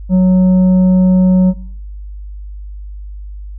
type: tone with tanh clipping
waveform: triangle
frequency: 184.6 Hz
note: F#3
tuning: 4 cents flat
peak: -7 dBFS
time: 0.09-1.54 s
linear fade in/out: 50 ms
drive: 10 dB
effects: noise-tail reverb RT60 0.7 s tail -22 dB re dry + added 50 Hz sine -25 dBFS peak until 3.58 s